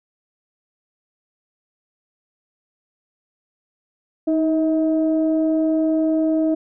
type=tone pair together; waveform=sine; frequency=314.9 / 640.1 Hz; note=D#4 / D#5; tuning=+21 / +49 cents; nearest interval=octave; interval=1228 cents; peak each=-16 / -22 dBFS; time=4.27-6.55 s; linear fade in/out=10 ms; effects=tanh soft clip ceiling -8 dBFS